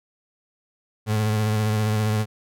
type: tone with vibrato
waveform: 35% pulse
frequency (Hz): 107.5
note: A2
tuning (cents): -40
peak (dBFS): -18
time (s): 1.06-2.26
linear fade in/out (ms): 50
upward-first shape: sine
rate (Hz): 15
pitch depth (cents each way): 31
effects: none